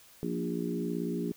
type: harmonic tone with a mistuned harmonic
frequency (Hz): 58.27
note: A#1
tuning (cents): 0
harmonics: 3 / 4 / 5 / 6 / 7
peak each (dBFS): -35 / -36 / -37 / -38 / -38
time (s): 0.23-1.32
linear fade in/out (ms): 0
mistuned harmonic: 5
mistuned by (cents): +16
effects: white hiss -57 dBFS RMS until 1.36 s